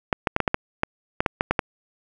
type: clicks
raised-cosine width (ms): 0.5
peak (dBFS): -4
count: 12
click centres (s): 0.128 / 0.272 / 0.364 / 0.403 / 0.478 / 0.544 / 0.834 / 1.205 / 1.262 / 1.409 / 1.51 / 1.592
effects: none